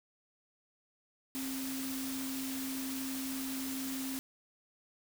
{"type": "tone in noise", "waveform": "sine", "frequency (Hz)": 265.5, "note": "C4", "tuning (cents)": 25, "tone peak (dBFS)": -37, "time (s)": [1.35, 4.19], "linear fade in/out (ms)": 0, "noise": "white", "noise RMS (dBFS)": -42, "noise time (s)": [1.35, 4.19], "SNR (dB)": 2, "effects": []}